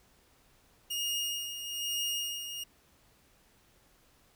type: tone with tremolo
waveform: sawtooth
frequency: 2851 Hz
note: F7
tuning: 35 cents sharp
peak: -27 dBFS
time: 0.9-2.64 s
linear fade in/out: 10 ms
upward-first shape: sine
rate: 1.1 Hz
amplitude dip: 60%
effects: pink hiss -65 dBFS RMS until 4.35 s